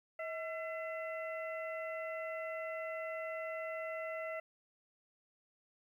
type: harmonic tone with a mistuned harmonic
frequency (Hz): 675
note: E5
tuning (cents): +41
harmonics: 1 / 2 / 3 / 4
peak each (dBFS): -40 / -48 / -45 / -53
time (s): 0.19-4.4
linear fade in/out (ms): 5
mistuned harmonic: 1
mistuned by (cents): -89
effects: 12-bit